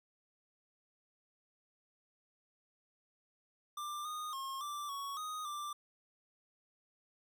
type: tone with pitch steps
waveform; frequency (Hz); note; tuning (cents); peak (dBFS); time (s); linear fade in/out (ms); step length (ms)
square; 1187 / 1232 / 1076 / 1174 / 1115 / 1246 / 1180; D6 / D#6 / C6 / D6 / C#6 / D#6 / D6; +18 / -17 / +48 / -1 / +10 / +2 / +8; -40; 3.77-5.73; 5; 280
effects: none